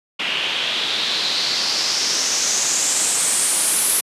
white noise with low-pass filter sweep, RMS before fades -20 dBFS, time 0.19-4.01 s, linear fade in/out 10 ms, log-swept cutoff 2800 to 11000 Hz, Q 3.9, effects high-pass 200 Hz 12 dB/octave + resampled to 32000 Hz

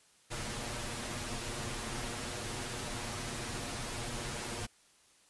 pink noise with comb filter, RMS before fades -39 dBFS, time 0.3-4.67 s, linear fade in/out 20 ms, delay 8.4 ms, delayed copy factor +0.7, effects white hiss -65 dBFS RMS until 5.29 s + resampled to 24000 Hz

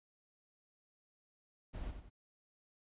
brown noise with echo, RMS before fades -43 dBFS, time 1.73-1.92 s, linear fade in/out 20 ms, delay 91 ms, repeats 2, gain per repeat -7 dB, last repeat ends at 2.102 s, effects resampled to 8000 Hz

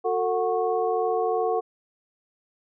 sine tone cluster, 365.5 / 448.3 / 734 / 1100 Hz, F#4 / A4 / F#5 / C#6, -21 / +32 / -14 / -14 cents, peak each -31 / -24 / -26 / -33 dBFS, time 0.04-1.61 s, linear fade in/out 20 ms, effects none

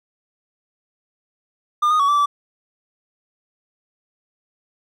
triangle tone with pitch steps, 1206 / 1238 / 1126 / 1164 / 1157 Hz, D6 / D#6 / C#6 / D6 / D6, +46 / -9 / +27 / -16 / -26 cents, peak -12 dBFS, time 1.82-2.26 s, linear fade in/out 10 ms, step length 88 ms, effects none

